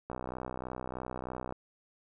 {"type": "click train", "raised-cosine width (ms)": 1, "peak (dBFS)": -24, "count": 91, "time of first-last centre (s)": [0.1, 1.524], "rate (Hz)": 63.2, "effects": []}